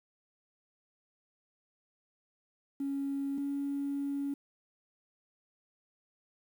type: tone pair in turn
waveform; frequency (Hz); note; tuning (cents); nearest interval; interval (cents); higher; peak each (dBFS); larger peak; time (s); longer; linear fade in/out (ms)
triangle; 277.2 / 280.7; C#4 / C#4; 0 / +22; unison; 22; second; -28; neither; 2.8-3.38 / 3.38-4.34; second; 5
effects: tanh soft clip ceiling -29 dBFS + 10-bit